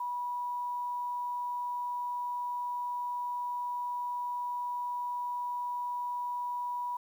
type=tone with quantisation; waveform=sine; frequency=976 Hz; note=B5; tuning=21 cents flat; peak=-32 dBFS; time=0-6.97 s; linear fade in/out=5 ms; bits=10; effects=none